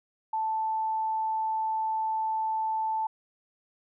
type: tone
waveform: sine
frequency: 880 Hz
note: A5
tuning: in tune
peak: -26 dBFS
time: 0.33-3.07 s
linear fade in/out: 5 ms
effects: none